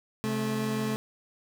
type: tone pair together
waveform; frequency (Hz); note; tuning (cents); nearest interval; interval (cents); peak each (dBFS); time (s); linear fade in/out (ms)
30% pulse; 132.07 / 216.8; C3 / A3; +17 / -25; major sixth; 858; -31 / -26; 0.24-0.96; 0
effects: none